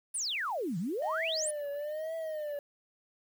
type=exponential two-way sweep; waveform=sine; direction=down then up; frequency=10548 to 155.56 to 10548 Hz; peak=-31 dBFS; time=0.14-1.51 s; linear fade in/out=10 ms; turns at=0.78 s
type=tone with vibrato; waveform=triangle; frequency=610 Hz; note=D#5; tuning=34 cents flat; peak=-32 dBFS; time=1.02-2.59 s; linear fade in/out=2 ms; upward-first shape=triangle; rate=1.1 Hz; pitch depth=130 cents each way
effects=9-bit